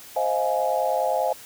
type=chord; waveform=sine; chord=F minor seventh; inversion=second; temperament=just; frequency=523.8 / 628.6 / 698.5 / 838.1 Hz; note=C5 / Eb5 / F5 / Ab5; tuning=+2 / +18 / 0 / +16 cents; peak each=-26 dBFS; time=0.16-1.33 s; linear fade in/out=5 ms; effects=white hiss -44 dBFS RMS until 1.45 s